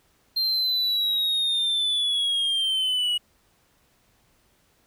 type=linear sweep; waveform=triangle; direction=down; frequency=4184 to 2900 Hz; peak=-20 dBFS; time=0.36-3.18 s; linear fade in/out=10 ms; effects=pink hiss -64 dBFS RMS until 4.86 s